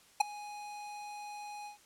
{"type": "tone with ADSR envelope", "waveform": "square", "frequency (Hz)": 830.6, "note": "G#5", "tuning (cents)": 0, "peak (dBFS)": -20, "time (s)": [0.2, 1.78], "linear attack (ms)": 9, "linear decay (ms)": 9, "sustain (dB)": -23, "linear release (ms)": 120, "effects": ["white hiss -62 dBFS RMS until 1.85 s", "low-pass 10000 Hz 12 dB/octave"]}